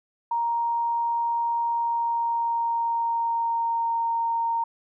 sine tone with pitch glide, 935 to 923.7 Hz, A#5 to A#5, +5 to -16 cents, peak -22 dBFS, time 0.31-4.64 s, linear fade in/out 5 ms, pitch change -21 cents, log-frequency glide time 1.67-3.97 s, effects none

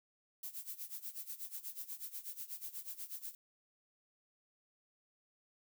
violet noise with tremolo, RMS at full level -43 dBFS, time 0.43-3.35 s, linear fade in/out 2 ms, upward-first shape sine, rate 8.2 Hz, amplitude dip 85%, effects none

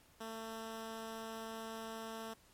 10% pulse tone, 223.8 Hz, A3, 30 cents sharp, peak -35 dBFS, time 0.2-2.34 s, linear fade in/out 10 ms, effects pink hiss -66 dBFS RMS until 2.53 s + MP3 64 kbps

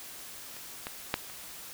clicks, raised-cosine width 0.3 ms, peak -30 / -19 / -10 / -30 dBFS, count 4, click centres 0.567 / 0.869 / 1.141 / 1.299 s, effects white hiss -45 dBFS RMS until 1.73 s

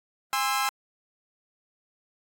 sawtooth chord, Ab augmented, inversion none, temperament equal with one note detuned, 814.9 / 1046.5 / 1318.5 Hz, Ab5 / C6 / E6, -33 / 0 / 0 cents, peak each -25 dBFS, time 0.33-0.69 s, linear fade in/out 0 ms, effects AAC 64 kbps

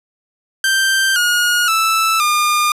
sawtooth tone with pitch steps, 1568 / 1437.9 / 1318.5 / 1209.1 Hz, G6 / F#6 / E6 / D#6, 0 / -50 / 0 / -50 cents, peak -9 dBFS, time 0.64-2.72 s, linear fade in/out 2 ms, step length 520 ms, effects resampled to 32000 Hz + 7-bit

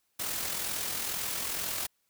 white noise with amplitude modulation, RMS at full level -32 dBFS, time 0.19-1.87 s, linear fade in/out 10 ms, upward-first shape sine, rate 42.2 Hz, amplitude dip 40%, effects white hiss -75 dBFS RMS until 2.09 s

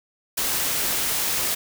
white noise, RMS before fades -24 dBFS, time 0.37-1.55 s, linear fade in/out 10 ms, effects none

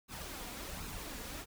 pink noise with flanger, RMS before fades -44 dBFS, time 0.08-1.46 s, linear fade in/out 50 ms, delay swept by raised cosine 0.76 to 4.26 ms, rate 1.3 Hz, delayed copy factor +0.5, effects none

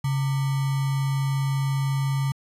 sine tone with sample-and-hold, 137.2 Hz, C#3, 17 cents flat, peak -21 dBFS, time 0.04-2.32 s, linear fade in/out 5 ms, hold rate 1050 Hz, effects resampled to 32000 Hz

